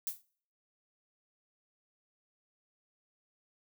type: noise with exponential decay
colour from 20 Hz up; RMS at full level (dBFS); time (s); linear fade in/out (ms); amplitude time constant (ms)
violet; -31; 0.07-0.22; 1; 32
effects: noise-tail reverb RT60 0.5 s tail -22 dB re dry